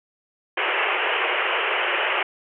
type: band-pass noise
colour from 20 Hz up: white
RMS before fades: -23 dBFS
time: 0.57-2.23 s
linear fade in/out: 5 ms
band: 350 to 3000 Hz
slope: 96 dB/octave
effects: none